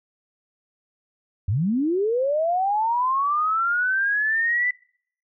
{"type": "linear sweep", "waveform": "sine", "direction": "up", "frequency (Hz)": [83.2, 2000], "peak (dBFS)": -19, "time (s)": [1.48, 4.71], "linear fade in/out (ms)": 5, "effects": ["noise-tail reverb RT60 0.6 s tail -26 dB re dry"]}